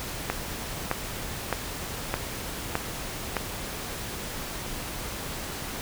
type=click train; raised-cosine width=0.5 ms; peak=-9 dBFS; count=6; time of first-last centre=0.3-3.367 s; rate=1.63 Hz; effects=pink hiss -35 dBFS RMS until 5.81 s